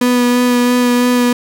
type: tone with vibrato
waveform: 35% pulse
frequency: 245.6 Hz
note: B3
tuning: 9 cents flat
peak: -8 dBFS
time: 0.01-1.33 s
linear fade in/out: 5 ms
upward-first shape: sine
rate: 3 Hz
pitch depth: 14 cents each way
effects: none